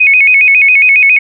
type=tone with vibrato; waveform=sine; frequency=2349 Hz; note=D7; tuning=in tune; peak=-3 dBFS; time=0-1.19 s; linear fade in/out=10 ms; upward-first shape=square; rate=7.3 Hz; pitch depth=110 cents each way; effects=none